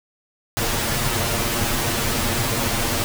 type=noise with comb filter; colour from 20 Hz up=pink; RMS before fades=-22 dBFS; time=0.57-3.04 s; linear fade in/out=0 ms; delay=8.6 ms; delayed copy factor=+0.95; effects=none